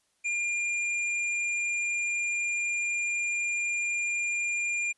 sine tone with hard clipping, 2404 Hz, D7, 40 cents sharp, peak -28 dBFS, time 0.24-4.93 s, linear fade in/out 20 ms, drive 17 dB, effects white hiss -72 dBFS RMS until 4.97 s + resampled to 24000 Hz

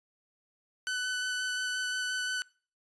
sawtooth tone with vibrato, 1501 Hz, F#6, 24 cents sharp, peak -27 dBFS, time 0.87-2.42 s, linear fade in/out 0 ms, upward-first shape square, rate 5.7 Hz, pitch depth 9 cents each way, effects noise-tail reverb RT60 0.4 s tail -24 dB re dry + resampled to 22050 Hz

